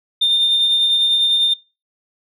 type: tone with tremolo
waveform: sine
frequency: 3617 Hz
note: A7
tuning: 47 cents sharp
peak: -9 dBFS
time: 0.21-1.54 s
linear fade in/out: 10 ms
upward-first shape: triangle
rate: 10 Hz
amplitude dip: 40%
effects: noise-tail reverb RT60 0.3 s tail -23 dB re dry + tanh soft clip ceiling -10 dBFS